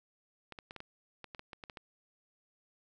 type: clicks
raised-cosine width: 0.3 ms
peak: -29 dBFS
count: 12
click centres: 0.523 / 0.588 / 0.709 / 0.763 / 0.804 / 1.243 / 1.348 / 1.394 / 1.532 / 1.638 / 1.698 / 1.772 s
effects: none